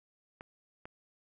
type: clicks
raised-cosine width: 0.5 ms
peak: -30 dBFS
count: 2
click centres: 0.409 / 0.855 s
effects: none